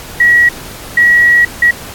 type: tone bursts at uneven times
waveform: sine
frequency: 1918 Hz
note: A#6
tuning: 49 cents sharp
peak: -4 dBFS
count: 3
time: 0.2-0.49 / 0.97-1.45 / 1.62-1.71 s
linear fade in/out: 5 ms
effects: pink hiss -29 dBFS RMS until 1.94 s + AAC 64 kbps